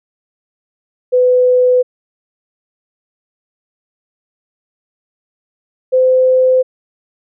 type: tone pair in turn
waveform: sine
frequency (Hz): 501 / 513.9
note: B4 / C5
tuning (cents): +25 / -31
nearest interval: unison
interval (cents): 44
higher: second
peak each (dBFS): -7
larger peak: neither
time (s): 1.12-1.83 / 5.92-6.63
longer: neither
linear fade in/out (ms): 20
effects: none